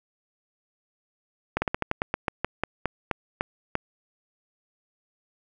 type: slowing click train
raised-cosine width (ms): 0.5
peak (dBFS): -9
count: 15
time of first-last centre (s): 1.57-3.754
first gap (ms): 50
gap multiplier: 1.16
effects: none